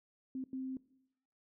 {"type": "tone bursts at uneven times", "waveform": "sine", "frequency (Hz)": 261.6, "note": "C4", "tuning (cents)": 0, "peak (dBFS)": -37, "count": 2, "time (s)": [[0.35, 0.44], [0.53, 0.77]], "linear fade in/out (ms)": 2, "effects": ["noise-tail reverb RT60 0.8 s tail -20 dB re dry"]}